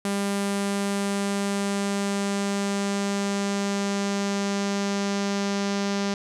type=tone with low-pass filter sweep; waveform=sawtooth; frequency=199.8 Hz; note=G3; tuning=33 cents sharp; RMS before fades=-26 dBFS; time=0.05-6.14 s; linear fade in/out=2 ms; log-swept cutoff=9800 to 5800 Hz; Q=1.9; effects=none